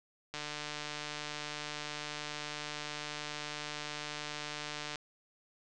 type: click train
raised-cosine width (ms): 0.2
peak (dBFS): -22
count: 689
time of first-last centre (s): 0.34-4.957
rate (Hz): 149
effects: resampled to 22050 Hz